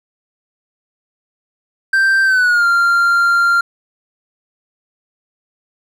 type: tone with pitch glide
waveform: triangle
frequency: 1568 to 1388.9 Hz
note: G6 to F6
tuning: 0 to -10 cents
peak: -8 dBFS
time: 1.93-3.61 s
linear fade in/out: 5 ms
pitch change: -210 cents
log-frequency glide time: 2.24-2.66 s
effects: none